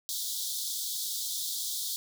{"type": "high-pass noise", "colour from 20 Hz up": "pink", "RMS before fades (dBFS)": -34, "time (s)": [0.09, 1.96], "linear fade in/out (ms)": 0, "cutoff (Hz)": 3400, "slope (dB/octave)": 96, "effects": []}